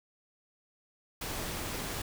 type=noise; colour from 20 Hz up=pink; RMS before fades=-37 dBFS; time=1.21-2.02 s; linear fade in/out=5 ms; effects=none

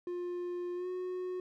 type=tone with pitch glide; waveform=triangle; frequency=353.8 to 365.4 Hz; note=F4 to F#4; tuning=+23 to -22 cents; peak=-33 dBFS; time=0.07-1.4 s; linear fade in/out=2 ms; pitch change=+55 cents; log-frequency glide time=0.75-0.88 s; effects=none

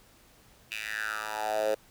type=tone with high-pass filter sweep; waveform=10% pulse; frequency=107.8 Hz; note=A2; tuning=35 cents flat; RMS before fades=-32 dBFS; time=0.71-1.75 s; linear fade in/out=10 ms; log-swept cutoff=2600 to 490 Hz; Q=5.3; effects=pink hiss -59 dBFS RMS until 1.9 s

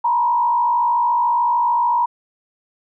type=tone with frequency modulation; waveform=sine; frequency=956 Hz; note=A#5; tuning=43 cents sharp; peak=-14 dBFS; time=0.04-2.06 s; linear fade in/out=10 ms; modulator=53.6 Hz; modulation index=0.78; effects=none

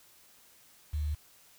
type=tone with quantisation; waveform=sine; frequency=75 Hz; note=D2; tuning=37 cents sharp; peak=-29 dBFS; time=0.93-1.15 s; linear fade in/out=10 ms; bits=9; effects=white hiss -60 dBFS RMS until 1.58 s

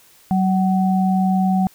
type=tone pair together; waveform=sine; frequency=189 / 751.4 Hz; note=F#3 / F#5; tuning=+37 / +26 cents; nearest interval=2 octaves; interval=2389 cents; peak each=-15 / -21 dBFS; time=0.31-1.67 s; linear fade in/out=0 ms; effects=white hiss -51 dBFS RMS until 1.74 s

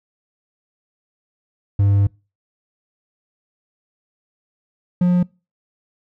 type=tone pair in turn; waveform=triangle; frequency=100 / 178.18 Hz; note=G2 / F3; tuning=+35 / +35 cents; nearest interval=minor seventh; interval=1000 cents; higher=second; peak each=-10 dBFS; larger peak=neither; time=1.79-2.07 / 5.01-5.23 s; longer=first; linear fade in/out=5 ms; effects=noise-tail reverb RT60 0.3 s tail -25 dB re dry

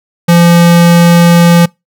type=tone; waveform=square; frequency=171.4 Hz; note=F3; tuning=32 cents flat; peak=-3 dBFS; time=0.28-1.66 s; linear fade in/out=10 ms; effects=noise-tail reverb RT60 0.2 s tail -25 dB re dry

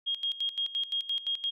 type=tone with tremolo; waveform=sine; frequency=3253 Hz; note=G#7; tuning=37 cents flat; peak=-27 dBFS; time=0.06-1.51 s; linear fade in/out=20 ms; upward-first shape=square; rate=5.8 Hz; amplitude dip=80%; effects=none

